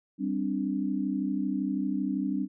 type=chord; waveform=sine; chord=G suspended fourth; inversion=none; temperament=just; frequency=196 / 261.3 / 294 Hz; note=G3 / C4 / D4; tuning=0 / -2 / +2 cents; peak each=-31 dBFS; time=0.18-2.48 s; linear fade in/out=50 ms; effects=none